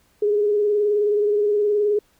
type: tone with vibrato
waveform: sine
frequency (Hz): 415.3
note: G#4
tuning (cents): 0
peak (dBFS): -16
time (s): 0.22-1.99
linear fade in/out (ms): 5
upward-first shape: sine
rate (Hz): 19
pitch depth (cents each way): 35
effects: pink hiss -61 dBFS RMS until 2.19 s